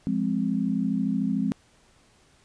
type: chord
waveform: sine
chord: F minor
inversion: none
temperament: equal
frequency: 174.61 / 207.7 / 261.6 Hz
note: F3 / Ab3 / C4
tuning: 0 / 0 / 0 cents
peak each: -29 / -26 / -27 dBFS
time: 0.07-1.52 s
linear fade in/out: 0 ms
effects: pink hiss -60 dBFS RMS until 2.44 s + resampled to 22050 Hz